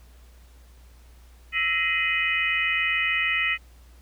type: tone cluster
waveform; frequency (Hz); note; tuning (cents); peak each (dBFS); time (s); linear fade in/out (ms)
sine; 1318 / 1882 / 2049 / 2503 / 2961; E6 / A#6 / C7 / D#7 / F#7; -1 / +16 / -37 / +10 / +1; -33 / -28 / -27 / -25 / -31; 1.52-3.58; 50
effects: added 60 Hz sine -48 dBFS peak until 4.01 s + pink hiss -59 dBFS RMS until 4.01 s